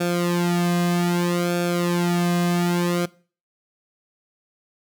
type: tone with flanger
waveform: sawtooth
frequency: 174.61 Hz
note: F3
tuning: in tune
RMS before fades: -21 dBFS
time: 0-3.06 s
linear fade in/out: 10 ms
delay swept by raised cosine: 1 to 2.2 ms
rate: 0.63 Hz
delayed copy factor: -0.9
effects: noise-tail reverb RT60 0.4 s tail -21 dB re dry